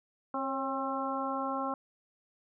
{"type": "harmonic tone with a mistuned harmonic", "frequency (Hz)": 267.5, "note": "C4", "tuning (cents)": 38, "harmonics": [1, 2, 3, 4, 5], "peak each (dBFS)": [-37, -38, -37, -36, -39], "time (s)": [0.34, 1.74], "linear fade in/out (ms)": 2, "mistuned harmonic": 2, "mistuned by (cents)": 36, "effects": []}